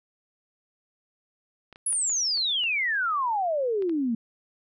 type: clicks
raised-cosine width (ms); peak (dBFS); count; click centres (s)
0.3; -30; 8; 1.727 / 1.759 / 1.927 / 2.1 / 2.375 / 2.638 / 3.823 / 3.895
type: exponential sweep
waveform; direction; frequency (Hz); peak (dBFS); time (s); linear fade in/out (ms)
sine; down; 10590 to 220; -23; 1.86-4.15; 5
effects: none